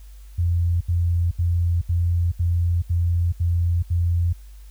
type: tone bursts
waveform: sine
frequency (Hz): 86.2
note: F2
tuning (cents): -22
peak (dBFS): -17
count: 8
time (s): 0.38-4.331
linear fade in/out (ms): 10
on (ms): 430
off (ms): 73
effects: added 50 Hz sine -39 dBFS peak until 4.7 s + white hiss -57 dBFS RMS until 4.7 s